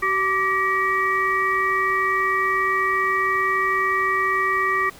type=harmonic tone with a mistuned harmonic; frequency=381 Hz; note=G4; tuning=49 cents flat; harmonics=1 / 3 / 5 / 6; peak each=-28 / -21 / -22 / -30 dBFS; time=0.02-4.9 s; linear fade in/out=10 ms; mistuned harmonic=3; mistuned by=+41 cents; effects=pink hiss -45 dBFS RMS until 4.99 s